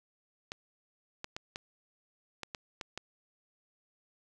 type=clicks; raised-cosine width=0.2 ms; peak=-21 dBFS; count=8; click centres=0.519 / 1.244 / 1.365 / 1.559 / 2.433 / 2.548 / 2.812 / 2.976 s; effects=none